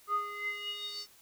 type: tone with band-pass filter sweep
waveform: square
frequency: 411.6 Hz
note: G#4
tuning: 16 cents flat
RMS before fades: -37 dBFS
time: 0.07-1.07 s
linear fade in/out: 50 ms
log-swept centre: 1100 to 5200 Hz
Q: 9.7
effects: white hiss -60 dBFS RMS until 1.21 s